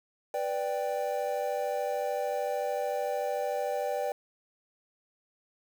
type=chord; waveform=triangle; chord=G major; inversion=first; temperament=equal; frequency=493.9 / 587.3 / 784 Hz; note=B4 / D5 / G5; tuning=0 / 0 / 0 cents; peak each=-32 / -30 / -32 dBFS; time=0.34-4.12 s; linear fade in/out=2 ms; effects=8-bit